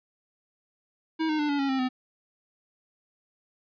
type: tone with pitch steps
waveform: square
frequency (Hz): 319.9 / 308.1 / 296.8 / 285.8 / 275.3 / 265.1 / 255.4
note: D#4 / D#4 / D4 / D4 / C#4 / C4 / C4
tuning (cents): +48 / -17 / +18 / -47 / -12 / +23 / -42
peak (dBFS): -25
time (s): 1.19-1.89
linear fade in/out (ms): 20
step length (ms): 100
effects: resampled to 11025 Hz